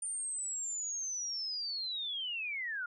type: linear sweep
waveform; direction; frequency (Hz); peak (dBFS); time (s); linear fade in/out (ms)
sine; down; 9060 to 1384; -35; 0.02-2.86; 5
effects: none